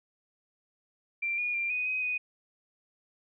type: tone with pitch steps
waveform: sine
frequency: 2361 / 2442 / 2378 / 2488 / 2517 / 2488 Hz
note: D7 / D#7 / D7 / D#7 / D#7 / D#7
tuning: +9 / -33 / +21 / -1 / +19 / -1 cents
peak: -28 dBFS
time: 1.22-2.18 s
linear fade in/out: 10 ms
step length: 160 ms
effects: none